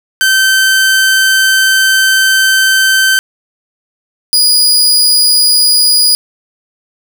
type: tone pair in turn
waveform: sawtooth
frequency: 1546 / 4908 Hz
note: G6 / D#8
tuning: -24 / -25 cents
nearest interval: octave + minor sixth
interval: 1999 cents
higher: second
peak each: -3 dBFS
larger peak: neither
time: 0.21-3.19 / 4.33-6.15 s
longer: first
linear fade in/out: 0 ms
effects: 7-bit